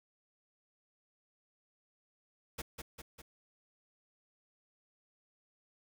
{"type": "noise with echo", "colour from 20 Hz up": "pink", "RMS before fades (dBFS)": -40, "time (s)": [2.58, 2.62], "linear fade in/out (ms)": 10, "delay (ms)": 200, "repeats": 3, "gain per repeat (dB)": -4, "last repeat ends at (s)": 3.22, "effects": []}